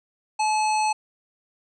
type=harmonic tone; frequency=860 Hz; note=A5; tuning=40 cents flat; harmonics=1 / 3 / 5 / 7 / 9 / 10; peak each=-20 / -30 / -34 / -37 / -39 / -40 dBFS; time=0.39-0.93 s; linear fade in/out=10 ms; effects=none